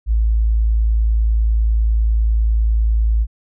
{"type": "tone", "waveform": "sine", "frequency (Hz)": 55, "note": "A1", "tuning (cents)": 0, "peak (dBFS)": -12, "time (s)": [0.06, 3.27], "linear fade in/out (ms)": 50, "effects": []}